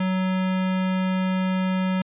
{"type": "tone with notch filter", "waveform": "square", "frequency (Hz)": 186.6, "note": "F#3", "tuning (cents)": 15, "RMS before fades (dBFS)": -23, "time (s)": [0, 2.02], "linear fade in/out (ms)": 5, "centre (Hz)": 410, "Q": 1.4, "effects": ["resampled to 8000 Hz"]}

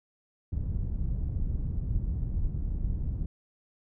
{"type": "low-pass noise", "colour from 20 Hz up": "pink", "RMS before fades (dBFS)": -30, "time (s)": [0.52, 3.26], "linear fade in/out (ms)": 5, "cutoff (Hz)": 110, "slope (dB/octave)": 12, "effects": []}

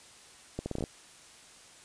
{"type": "accelerating click train", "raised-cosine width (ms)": 2, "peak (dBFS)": -20, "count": 8, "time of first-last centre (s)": [0.59, 0.839], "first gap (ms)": 70, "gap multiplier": 0.76, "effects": ["white hiss -54 dBFS RMS until 1.84 s", "resampled to 22050 Hz"]}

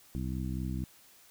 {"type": "harmonic tone", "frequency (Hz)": 64.1, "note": "C2", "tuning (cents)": -35, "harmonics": [1, 2, 3, 4, 5], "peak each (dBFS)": [-36, -37, -38, -42, -44], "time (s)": [0.15, 0.84], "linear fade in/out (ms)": 0, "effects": ["white hiss -59 dBFS RMS until 1.3 s"]}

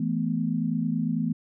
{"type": "chord", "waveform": "sine", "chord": "E suspended fourth", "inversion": "none", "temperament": "equal with one note detuned", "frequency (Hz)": [164.81, 217.9, 246.9], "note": ["E3", "A3", "B3"], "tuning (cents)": [0, -17, 0], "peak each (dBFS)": -28, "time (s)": [0, 1.33], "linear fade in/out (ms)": 5, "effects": []}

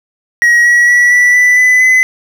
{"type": "tone with pitch steps", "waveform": "triangle", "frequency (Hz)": [1901, 1920.9, 1940.9, 1961.2, 1981.7, 2002, 2023], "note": ["A#6", "B6", "B6", "B6", "B6", "B6", "B6"], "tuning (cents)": [33, -49, -31, -13, 5, 23, 41], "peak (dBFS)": -3, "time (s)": [0.42, 2.03], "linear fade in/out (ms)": 0, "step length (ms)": 230, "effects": []}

